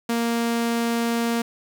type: tone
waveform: sawtooth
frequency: 233.1 Hz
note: A#3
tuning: in tune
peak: -17 dBFS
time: 0.09-1.42 s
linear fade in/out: 5 ms
effects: 8-bit